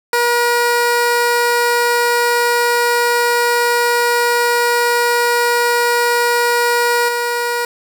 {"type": "tone with level steps", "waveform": "15% pulse", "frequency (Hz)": 478.4, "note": "A#4", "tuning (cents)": 45, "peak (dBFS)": [-6, -10], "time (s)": [0.13, 7.65], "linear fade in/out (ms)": 2, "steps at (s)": 7.08, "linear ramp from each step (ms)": 10, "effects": []}